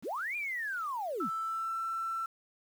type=linear two-way sweep; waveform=sine; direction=up then down; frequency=121.2 to 2453 to 121.2 Hz; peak=-33 dBFS; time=0.02-1.3 s; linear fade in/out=50 ms; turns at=0.36 s
type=tone with pitch glide; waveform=sine; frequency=1322 to 1338.9 Hz; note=E6 to E6; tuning=+5 to +27 cents; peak=-32 dBFS; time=1.2-2.26 s; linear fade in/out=5 ms; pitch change=+22 cents; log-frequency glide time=1.38-1.77 s
effects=9-bit